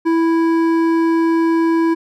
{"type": "tone with hard clipping", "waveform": "triangle", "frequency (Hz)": 329.7, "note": "E4", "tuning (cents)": 0, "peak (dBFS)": -14, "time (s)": [0.05, 1.95], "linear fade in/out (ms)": 20, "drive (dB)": 14, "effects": []}